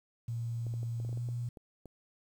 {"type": "tone with pitch glide", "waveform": "sine", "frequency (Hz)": [116.54, 119.95], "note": ["A#2", "A#2"], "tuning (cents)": [0, 50], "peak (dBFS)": -33, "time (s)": [0.28, 1.49], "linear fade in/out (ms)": 5, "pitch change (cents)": 50, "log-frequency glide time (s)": [1.03, 1.22]}
{"type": "clicks", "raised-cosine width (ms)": 2, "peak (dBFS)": -35, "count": 11, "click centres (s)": [0.667, 0.739, 0.831, 1.001, 1.049, 1.092, 1.129, 1.174, 1.288, 1.572, 1.857]}
{"effects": ["10-bit"]}